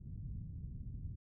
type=low-pass noise; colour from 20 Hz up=white; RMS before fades=-45 dBFS; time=0-1.16 s; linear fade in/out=20 ms; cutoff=150 Hz; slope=24 dB/octave; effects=none